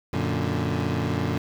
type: chord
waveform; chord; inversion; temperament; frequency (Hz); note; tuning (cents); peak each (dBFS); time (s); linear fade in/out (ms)
20% pulse; Gb augmented; none; equal with one note detuned; 92.5 / 118.24 / 146.83; Gb2 / Bb2 / D3; 0 / +25 / 0; -23; 0.13-1.38; 5
effects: low-pass 4000 Hz 12 dB/octave + 7-bit